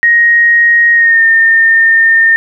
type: tone with pitch glide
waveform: sine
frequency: 1876 to 1817.3 Hz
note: A#6 to A#6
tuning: +11 to -45 cents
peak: -4 dBFS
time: 0.03-2.36 s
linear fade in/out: 0 ms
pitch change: -56 cents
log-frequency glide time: 0.93-1.23 s
effects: none